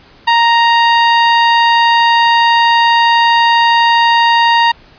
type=tone; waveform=sawtooth; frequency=932.3 Hz; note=A#5; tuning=in tune; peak=-3 dBFS; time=0.27-4.72 s; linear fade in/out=10 ms; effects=pink hiss -43 dBFS RMS until 4.98 s + resampled to 11025 Hz